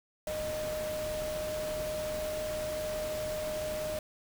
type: tone in noise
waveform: sine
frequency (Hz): 615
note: D#5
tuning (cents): -20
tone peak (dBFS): -33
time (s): 0.27-3.99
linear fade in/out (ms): 2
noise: pink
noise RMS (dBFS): -41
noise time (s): 0.27-3.99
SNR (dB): +5
effects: none